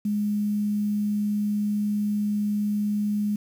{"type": "tone with quantisation", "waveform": "sine", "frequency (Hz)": 207.7, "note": "G#3", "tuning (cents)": 0, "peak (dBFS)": -22, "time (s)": [0.05, 3.36], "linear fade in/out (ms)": 5, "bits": 8, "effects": []}